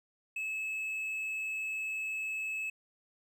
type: tone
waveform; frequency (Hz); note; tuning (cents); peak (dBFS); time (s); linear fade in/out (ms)
triangle; 2594; E7; -28; -32; 0.36-2.7; 5
effects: none